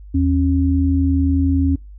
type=tone pair together; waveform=sine; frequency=80.96 / 272.3 Hz; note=E2 / C#4; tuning=-31 / -31 cents; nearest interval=octave + major sixth; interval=2100 cents; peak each=-16 dBFS; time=0.14-1.76 s; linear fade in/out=10 ms; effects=noise-tail reverb RT60 0.2 s tail -23 dB re dry + added 50 Hz sine -35 dBFS peak until 1.98 s